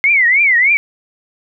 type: tone with vibrato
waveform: sine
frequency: 2111 Hz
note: C7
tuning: 15 cents sharp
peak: -8 dBFS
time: 0.04-0.77 s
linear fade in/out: 0 ms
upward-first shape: triangle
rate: 3.3 Hz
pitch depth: 240 cents each way
effects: none